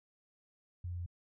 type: tone with pitch steps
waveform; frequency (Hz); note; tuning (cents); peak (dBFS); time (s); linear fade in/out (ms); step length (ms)
sine; 88.5 / 87.89 / 87.28; F2 / F2 / F2; +23 / +12 / -1; -37; 0.84-1.062; 5; 74
effects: none